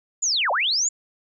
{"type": "linear two-way sweep", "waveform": "sine", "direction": "down then up", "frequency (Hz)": [7220, 520, 7220], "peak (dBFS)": -19, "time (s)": [0.22, 0.89], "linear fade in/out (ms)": 10, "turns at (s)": 0.51, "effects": []}